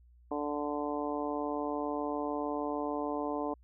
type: harmonic tone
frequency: 146.83 Hz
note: D3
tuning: in tune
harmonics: 2 / 3 / 4 / 5 / 6 / 7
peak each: -36 / -38 / -39 / -40 / -41 / -41 dBFS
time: 0.31-3.54 s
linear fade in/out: 5 ms
effects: added 60 Hz sine -57 dBFS peak until 3.63 s